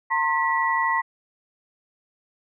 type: tone cluster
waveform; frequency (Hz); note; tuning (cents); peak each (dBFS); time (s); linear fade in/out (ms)
sine; 910 / 1062 / 1947; A#5 / C6 / B6; -42 / +25 / -25; -24; 0.1-1.02; 20
effects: none